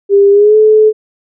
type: tone with pitch glide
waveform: sine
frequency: 400 to 431.2 Hz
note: G4 to A4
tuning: +35 to -35 cents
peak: -3 dBFS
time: 0.09-0.93 s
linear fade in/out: 50 ms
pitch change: +130 cents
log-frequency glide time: 0.31-0.56 s
effects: none